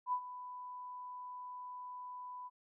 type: tone with ADSR envelope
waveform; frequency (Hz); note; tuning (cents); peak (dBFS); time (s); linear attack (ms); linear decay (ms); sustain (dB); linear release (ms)
sine; 995; B5; +13; -30; 0.06-2.5; 66; 73; -14; 34
effects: none